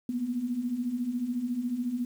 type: beating tone pair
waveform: sine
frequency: 233.1 / 247.1 Hz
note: A#3 / B3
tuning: 0 / +1 cents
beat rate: 14 Hz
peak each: -35 / -29 dBFS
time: 0.09-2.05 s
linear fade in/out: 2 ms
effects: 9-bit